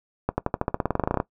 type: accelerating click train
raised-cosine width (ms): 1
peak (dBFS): -8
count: 18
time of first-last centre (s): 0.29-1.201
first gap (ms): 90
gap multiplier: 0.93
effects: noise-tail reverb RT60 0.1 s tail -18 dB re dry